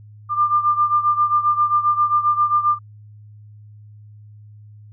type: beating tone pair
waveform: sine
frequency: 1194 / 1201.5 Hz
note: D6 / D6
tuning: +28 / +39 cents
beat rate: 7.5 Hz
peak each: -16 / -20 dBFS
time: 0.29-2.79 s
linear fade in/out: 50 ms
effects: added 105 Hz sine -40 dBFS peak until 4.92 s